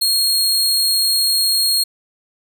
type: tone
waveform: sawtooth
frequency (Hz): 4266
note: C8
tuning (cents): +33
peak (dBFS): -11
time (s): 0.01-1.84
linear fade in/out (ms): 10
effects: none